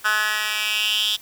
10% pulse tone with high-pass filter sweep, 212.6 Hz, G#3, 41 cents sharp, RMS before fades -22 dBFS, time 0.04-1.17 s, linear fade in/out 20 ms, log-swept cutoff 1500 to 3500 Hz, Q 5.1, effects white hiss -46 dBFS RMS until 1.21 s

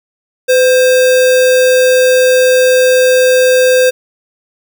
sine tone with sample-and-hold, 508 Hz, B4, 49 cents sharp, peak -5 dBFS, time 0.48-3.91 s, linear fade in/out 20 ms, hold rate 2100 Hz, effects none

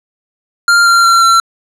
square tone with pitch steps, 1396 / 1380.8 / 1365.7 / 1350.8 Hz, F6 / F6 / F6 / E6, -1 / -20 / -39 / +42 cents, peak -6 dBFS, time 0.68-1.4 s, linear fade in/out 2 ms, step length 180 ms, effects low-pass 9000 Hz 12 dB/octave

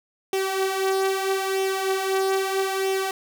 sawtooth tone with flanger, 384.5 Hz, G4, 33 cents flat, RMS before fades -24 dBFS, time 0.33-3.11 s, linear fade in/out 2 ms, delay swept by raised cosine 0.33 to 5.43 ms, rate 0.78 Hz, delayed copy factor +0.55, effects none

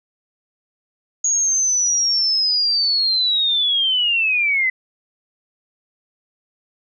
sine linear sweep, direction down, 6700 to 2006 Hz, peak -15 dBFS, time 1.24-4.7 s, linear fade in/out 5 ms, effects none

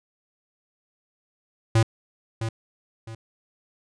square tone with echo, 112.7 Hz, A2, 42 cents sharp, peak -16 dBFS, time 1.75-1.83 s, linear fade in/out 5 ms, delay 660 ms, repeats 2, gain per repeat -10 dB, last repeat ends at 3.15 s, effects resampled to 22050 Hz

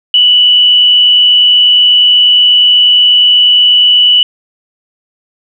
sine tone with frequency modulation, 2960 Hz, F#7, in tune, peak -3 dBFS, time 0.14-4.23 s, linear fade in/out 2 ms, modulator 88.3 Hz, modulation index 0.56, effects none

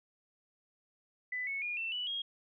sine tone with pitch steps, 1998 / 2204 / 2432 / 2682 / 2959 / 3265 Hz, B6 / C#7 / D#7 / E7 / F#7 / G#7, +20 / -11 / -40 / +29 / -1 / -30 cents, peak -34 dBFS, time 1.32-2.22 s, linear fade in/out 5 ms, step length 150 ms, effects none

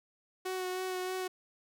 sawtooth tone with vibrato, 370 Hz, F#4, in tune, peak -30 dBFS, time 0.45-1.28 s, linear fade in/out 10 ms, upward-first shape sine, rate 3.2 Hz, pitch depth 17 cents each way, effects none

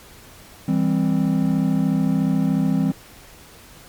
triangle chord, C major, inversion first, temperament equal with one note detuned, 164.81 / 198.62 / 261.6 Hz, E3 / G3 / C4, 0 / +23 / 0 cents, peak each -19 dBFS, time 0.68-2.92 s, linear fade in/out 5 ms, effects pink hiss -45 dBFS RMS until 3.88 s + MP3 96 kbps

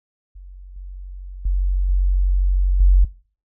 sine tone with level steps, 46.25 Hz, F#1, in tune, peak -35 / -30 / -15 / -13 / -8 dBFS, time 0.35-3.05 s, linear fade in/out 10 ms, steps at 0.76 / 1.45 / 1.89 / 2.8 s, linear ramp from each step 5 ms, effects noise-tail reverb RT60 0.4 s tail -20 dB re dry

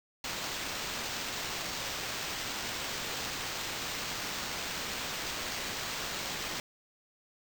white noise with sample-and-hold, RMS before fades -37 dBFS, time 0.24-6.6 s, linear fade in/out 2 ms, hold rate 11025 Hz, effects none

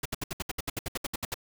pink noise bursts, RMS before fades -32 dBFS, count 15, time 0.03-1.343 s, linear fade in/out 5 ms, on 25 ms, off 67 ms, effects none

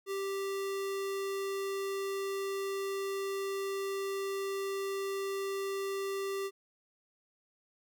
square tone, 392 Hz, G4, in tune, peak -34 dBFS, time 0.06-6.51 s, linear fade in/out 50 ms, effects none

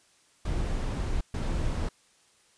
brown noise bursts at uneven times, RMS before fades -29 dBFS, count 2, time 0.45-1.21 / 1.34-1.89 s, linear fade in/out 5 ms, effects white hiss -63 dBFS RMS until 2.57 s + resampled to 22050 Hz

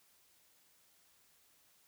silence, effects white hiss -69 dBFS RMS until 1.87 s

